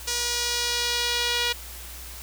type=tone with band-pass filter sweep; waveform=sawtooth; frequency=480.7 Hz; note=B4; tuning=47 cents flat; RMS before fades=-26 dBFS; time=0.07-1.53 s; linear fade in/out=10 ms; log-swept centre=6000 to 3500 Hz; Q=1.5; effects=added 60 Hz sine -41 dBFS peak until 2.22 s + white hiss -41 dBFS RMS until 2.22 s